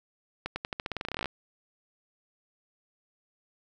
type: accelerating click train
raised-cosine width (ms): 0.3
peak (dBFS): -16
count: 19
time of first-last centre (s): 0.46-1.258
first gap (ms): 100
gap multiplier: 0.89
effects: none